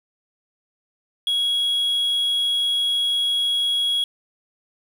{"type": "tone", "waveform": "sine", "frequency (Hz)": 3322, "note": "G#7", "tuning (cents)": 0, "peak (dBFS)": -16, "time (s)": [1.27, 4.04], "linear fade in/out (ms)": 2, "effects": ["tanh soft clip ceiling -17 dBFS", "7-bit"]}